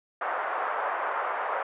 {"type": "band-pass noise", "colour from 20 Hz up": "white", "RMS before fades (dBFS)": -30, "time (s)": [0.21, 1.63], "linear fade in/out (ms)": 5, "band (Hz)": [550, 1400], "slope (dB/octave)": 24, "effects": ["resampled to 8000 Hz"]}